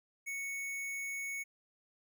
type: tone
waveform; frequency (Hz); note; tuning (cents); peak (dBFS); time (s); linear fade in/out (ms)
square; 2217; C#7; 0; -38; 0.26-1.44; 20
effects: none

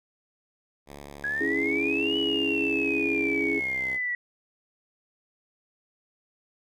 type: tone with pitch glide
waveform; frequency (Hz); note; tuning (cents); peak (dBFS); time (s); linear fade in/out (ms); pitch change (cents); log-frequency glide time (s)
5% pulse; 71.4 to 65.1; D2 to C2; -48 to -8; -30; 0.86-3.99; 50; -160; 1.63-3.33
type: exponential two-way sweep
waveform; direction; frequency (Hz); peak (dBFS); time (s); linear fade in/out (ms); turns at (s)
sine; up then down; 1642 to 2960 to 1937; -26; 1.24-4.15; 2; 2.17
type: chord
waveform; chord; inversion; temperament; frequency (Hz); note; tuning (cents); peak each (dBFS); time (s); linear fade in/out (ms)
sine; C# minor; none; equal; 277.2 / 329.6 / 415.3; C#4 / E4 / G#4; 0 / 0 / 0; -30; 1.4-3.6; 10
effects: none

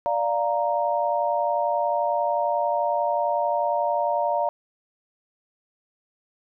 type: chord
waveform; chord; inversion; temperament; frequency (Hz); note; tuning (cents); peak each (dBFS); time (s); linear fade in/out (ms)
sine; Bb major; first; equal; 587.3 / 698.5 / 932.3; D5 / F5 / Bb5; 0 / 0 / 0; -25; 0.06-4.49; 0
effects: none

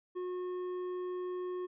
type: tone with hard clipping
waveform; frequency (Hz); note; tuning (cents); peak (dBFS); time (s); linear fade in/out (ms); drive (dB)
triangle; 362.6; F#4; -35; -37; 0.15-1.67; 20; 10
effects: resampled to 8000 Hz

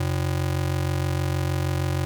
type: ring-modulated tone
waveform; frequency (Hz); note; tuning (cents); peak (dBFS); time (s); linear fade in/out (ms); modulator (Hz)
square; 111.5; A2; +23; -20; 0-2.05; 0; 23.2
effects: none

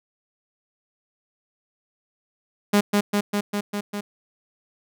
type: tone with echo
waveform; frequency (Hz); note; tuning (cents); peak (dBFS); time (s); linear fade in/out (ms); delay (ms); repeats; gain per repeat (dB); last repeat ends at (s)
sawtooth; 204.8; G#3; -24; -11; 2.73-2.81; 10; 200; 6; -2; 4.01
effects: none

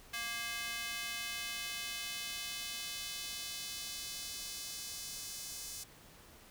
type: tone with high-pass filter sweep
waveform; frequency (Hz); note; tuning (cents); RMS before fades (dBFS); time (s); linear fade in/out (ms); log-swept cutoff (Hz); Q
square; 233.1; A#3; 0; -42; 0.13-5.84; 10; 1900 to 6000; 1.2
effects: pink hiss -58 dBFS RMS until 6.5 s

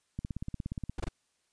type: click train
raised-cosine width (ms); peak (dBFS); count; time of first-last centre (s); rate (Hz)
5; -23; 13; 0.19-0.896; 17
type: noise bursts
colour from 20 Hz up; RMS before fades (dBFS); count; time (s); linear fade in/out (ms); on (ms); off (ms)
brown; -32; 3; 0.98-1.087; 5; 21; 22
effects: white hiss -75 dBFS RMS until 1.52 s + resampled to 22050 Hz

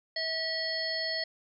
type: harmonic tone with a mistuned harmonic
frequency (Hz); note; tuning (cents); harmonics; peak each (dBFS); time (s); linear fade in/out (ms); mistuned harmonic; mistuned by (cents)
646; E5; -35; 1 / 3 / 5 / 7 / 8; -37 / -35 / -44 / -33 / -40; 0.16-1.24; 5; 7; -50
effects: none

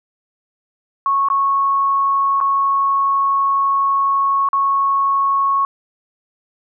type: tone with dropouts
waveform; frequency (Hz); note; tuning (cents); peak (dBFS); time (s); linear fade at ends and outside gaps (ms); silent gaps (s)
sine; 1102; C#6; -11; -13; 1.06-5.65; 1; 1.286-1.301 / 2.403-2.411 / 4.488-4.531
effects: none

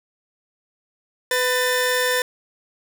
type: tone pair together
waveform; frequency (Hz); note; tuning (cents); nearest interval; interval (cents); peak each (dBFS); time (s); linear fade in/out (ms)
sawtooth; 500.1 / 1782; B4 / A6; +22 / +22; octave + minor seventh; 2200; -17 / -18; 1.31-2.22; 2
effects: none

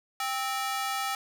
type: ring-modulated tone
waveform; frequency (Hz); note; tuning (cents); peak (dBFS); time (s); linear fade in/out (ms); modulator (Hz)
sawtooth; 1046.5; C6; 0; -22; 0.2-1.15; 2; 256
effects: none

